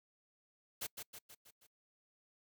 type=noise with echo; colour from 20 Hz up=white; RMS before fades=-41 dBFS; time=0.81-0.87 s; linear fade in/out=10 ms; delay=160 ms; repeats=5; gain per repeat=-5 dB; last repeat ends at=1.67 s; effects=noise-tail reverb RT60 0.1 s tail -25 dB re dry